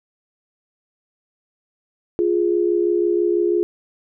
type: tone pair together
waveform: sine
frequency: 349.2 / 415.3 Hz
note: F4 / G#4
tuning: 0 / 0 cents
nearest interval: minor third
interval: 300 cents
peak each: -17 / -20 dBFS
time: 2.19-3.63 s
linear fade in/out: 0 ms
effects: none